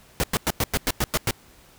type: noise bursts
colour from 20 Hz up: pink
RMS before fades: -22 dBFS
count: 9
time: 0.2-1.308 s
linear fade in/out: 0 ms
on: 36 ms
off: 98 ms
effects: pink hiss -53 dBFS RMS until 1.78 s